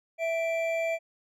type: tone pair together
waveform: triangle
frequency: 659.2 / 2349 Hz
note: E5 / D7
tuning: 0 / 0 cents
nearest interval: octave + minor seventh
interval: 2200 cents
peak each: -25 / -32 dBFS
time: 0.18-0.99 s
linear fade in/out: 50 ms
effects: none